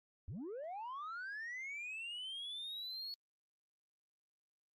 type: linear sweep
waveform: sine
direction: up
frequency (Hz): 68.7 to 4405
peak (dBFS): -40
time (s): 0.28-3.14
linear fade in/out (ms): 0
effects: tanh soft clip ceiling -41 dBFS + Opus 48 kbps